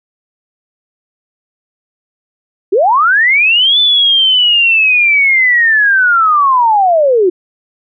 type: linear two-way sweep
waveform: sine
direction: up then down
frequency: 343.4 to 3526 to 343.4 Hz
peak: -6 dBFS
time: 2.72-7.3 s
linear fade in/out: 10 ms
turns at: 3.79 s
effects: none